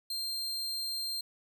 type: tone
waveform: 40% pulse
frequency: 4178 Hz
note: C8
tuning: 3 cents flat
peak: -32 dBFS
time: 0.1-1.21 s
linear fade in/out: 5 ms
effects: none